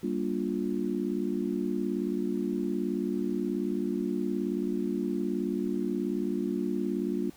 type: chord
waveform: sine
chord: G minor seventh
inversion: none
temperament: just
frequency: 196 / 235.2 / 294 / 352.8 Hz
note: G3 / Bb3 / D4 / F4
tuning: 0 / +16 / +2 / +18 cents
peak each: -33 dBFS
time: 0.03-7.3 s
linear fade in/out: 5 ms
effects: pink hiss -56 dBFS RMS until 7.36 s